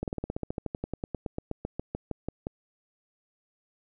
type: slowing click train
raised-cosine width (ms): 2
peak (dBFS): -18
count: 25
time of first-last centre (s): 0.03-2.469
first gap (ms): 48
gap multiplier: 1.06
effects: none